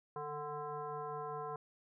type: tone with frequency modulation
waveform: sine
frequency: 740 Hz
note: F#5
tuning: in tune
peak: -39 dBFS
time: 0.16-1.56 s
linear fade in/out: 2 ms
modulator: 295 Hz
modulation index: 1.6
effects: none